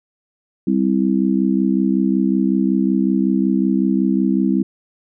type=chord; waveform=sine; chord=C major; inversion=second; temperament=just; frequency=196.22 / 261.6 / 327 Hz; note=G3 / C4 / E4; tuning=+2 / 0 / -14 cents; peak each=-17 / -18 / -20 dBFS; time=0.67-4.63 s; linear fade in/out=5 ms; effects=none